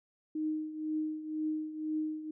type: tone with tremolo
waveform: sine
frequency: 310 Hz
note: D#4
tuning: 6 cents flat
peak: -29 dBFS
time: 0.35-2.31 s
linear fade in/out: 5 ms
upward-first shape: triangle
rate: 2 Hz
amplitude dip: 75%
effects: none